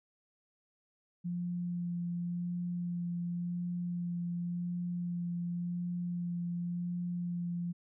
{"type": "tone with vibrato", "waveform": "sine", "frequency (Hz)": 174.61, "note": "F3", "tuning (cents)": 0, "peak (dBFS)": -33, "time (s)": [1.24, 7.73], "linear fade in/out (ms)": 20, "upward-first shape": "sine", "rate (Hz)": 0.91, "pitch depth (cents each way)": 12, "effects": []}